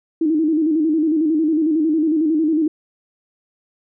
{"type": "tone with vibrato", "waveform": "sine", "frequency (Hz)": 313.3, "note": "D#4", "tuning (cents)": 12, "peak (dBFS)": -14, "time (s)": [0.21, 2.68], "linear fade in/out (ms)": 5, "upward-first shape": "square", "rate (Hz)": 11, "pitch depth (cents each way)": 70, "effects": []}